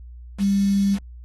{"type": "tone with quantisation", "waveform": "sine", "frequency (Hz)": 198.4, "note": "G3", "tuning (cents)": 21, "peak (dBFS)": -16, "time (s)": [0.38, 0.99], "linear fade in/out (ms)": 50, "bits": 6, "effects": ["added 60 Hz sine -37 dBFS peak until 1.24 s", "AAC 32 kbps"]}